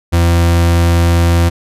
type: tone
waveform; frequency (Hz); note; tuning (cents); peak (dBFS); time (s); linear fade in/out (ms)
40% pulse; 85.2; F2; -42; -7; 0.12-1.5; 20
effects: resampled to 32000 Hz